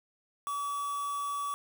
triangle tone with quantisation, 1142 Hz, D6, 49 cents flat, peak -30 dBFS, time 0.47-1.54 s, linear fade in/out 0 ms, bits 7, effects none

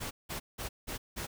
pink noise bursts, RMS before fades -38 dBFS, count 5, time 0-1.27 s, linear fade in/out 20 ms, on 110 ms, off 180 ms, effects none

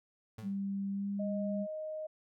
35% pulse tone with exponential decay, 110 Hz, A2, in tune, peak -40 dBFS, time 0.38-0.65 s, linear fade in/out 5 ms, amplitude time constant 57 ms
sine tone with pitch glide, 197.3 to 200.4 Hz, G3 to G3, +11 to +38 cents, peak -33 dBFS, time 0.42-1.67 s, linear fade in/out 50 ms, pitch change +27 cents, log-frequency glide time 0.91-1.09 s
sine tone, 622 Hz, D#5, 1 cent flat, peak -37 dBFS, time 1.19-2.07 s, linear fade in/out 10 ms
effects none

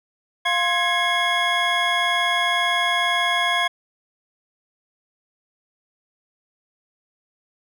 triangle tone cluster, 699 / 1054 / 1664 / 2159 / 3337 Hz, F5 / C6 / G#6 / C#7 / G#7, +1 / +12 / +3 / -46 / +8 cents, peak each -23 dBFS, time 0.45-3.68 s, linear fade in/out 10 ms, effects none

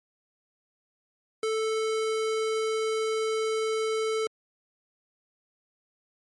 square tone, 440 Hz, A4, in tune, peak -26 dBFS, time 1.43-4.27 s, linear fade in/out 2 ms, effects low-pass 10000 Hz 12 dB/octave + MP3 48 kbps

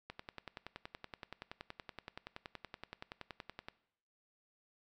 click train, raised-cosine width 0.3 ms, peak -28 dBFS, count 39, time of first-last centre 0.1-3.685 s, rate 10.6 Hz, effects noise-tail reverb RT60 0.7 s tail -19 dB re dry

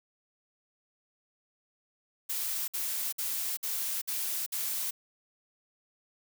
blue noise bursts, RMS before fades -33 dBFS, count 6, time 2.29-4.91 s, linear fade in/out 10 ms, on 390 ms, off 56 ms, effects none

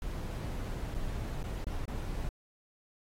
brown noise with dropouts, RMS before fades -36 dBFS, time 0.02-2.29 s, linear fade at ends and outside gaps 1 ms, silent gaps 0.943-0.947 / 1.429-1.439 / 1.644-1.669 / 1.855-1.88 s, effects AAC 48 kbps

